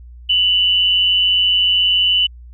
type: tone pair together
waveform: sine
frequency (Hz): 2794 / 2981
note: F7 / F#7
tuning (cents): 0 / +12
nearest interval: minor second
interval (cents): 112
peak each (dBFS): -20 / -12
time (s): 0.29-2.27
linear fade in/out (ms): 10
effects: added 60 Hz sine -35 dBFS peak until 2.53 s